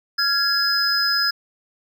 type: tone cluster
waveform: triangle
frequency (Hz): 1382 / 1671 / 5050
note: F6 / G#6 / D#8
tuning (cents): -19 / +10 / +25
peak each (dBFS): -23 / -22 / -18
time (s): 0.18-1.31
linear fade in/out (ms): 10
effects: none